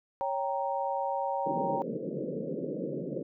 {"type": "chord", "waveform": "sine", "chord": "G diminished", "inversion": "second", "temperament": "equal", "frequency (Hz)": [554.4, 784, 932.3], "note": ["Db5", "G5", "Bb5"], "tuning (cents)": [0, 0, 0], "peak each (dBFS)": -33, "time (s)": [0.21, 1.82], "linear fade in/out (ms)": 0}
{"type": "band-pass noise", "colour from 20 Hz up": "white", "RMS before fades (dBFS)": -35, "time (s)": [1.46, 3.23], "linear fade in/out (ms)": 5, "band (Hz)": [140, 560], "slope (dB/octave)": 96}
{"effects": []}